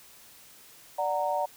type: chord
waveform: sine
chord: D augmented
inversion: none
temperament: equal with one note detuned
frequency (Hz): 587.3 / 740 / 925.9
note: D5 / F#5 / A#5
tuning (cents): 0 / 0 / -12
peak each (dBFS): -30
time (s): 0.98-1.46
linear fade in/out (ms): 10
effects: white hiss -53 dBFS RMS until 1.56 s